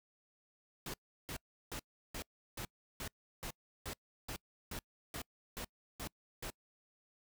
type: noise bursts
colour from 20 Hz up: pink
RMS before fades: -43 dBFS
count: 14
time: 0.86-6.502 s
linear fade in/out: 2 ms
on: 78 ms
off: 350 ms
effects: noise-tail reverb RT60 0.1 s tail -26 dB re dry